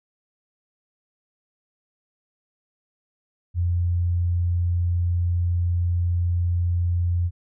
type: tone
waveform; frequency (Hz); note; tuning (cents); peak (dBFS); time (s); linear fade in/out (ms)
sine; 87.31; F2; 0; -19; 3.54-7.31; 50
effects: none